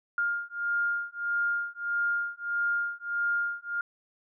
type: beating tone pair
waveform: sine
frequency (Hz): 1408 / 1409.6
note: F6 / F6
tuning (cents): +14 / +16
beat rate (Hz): 1.6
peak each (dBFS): -30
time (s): 0.18-3.81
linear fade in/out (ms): 2
effects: none